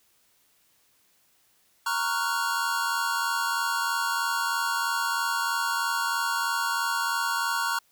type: chord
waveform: square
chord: Gb major seventh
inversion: first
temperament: equal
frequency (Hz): 932.3 / 1108.7 / 1396.9 / 1480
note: Bb5 / Db6 / F6 / Gb6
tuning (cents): 0 / 0 / 0 / 0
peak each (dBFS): -31 / -32 / -31 / -32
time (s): 1.86-7.79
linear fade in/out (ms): 5
effects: white hiss -65 dBFS RMS until 7.91 s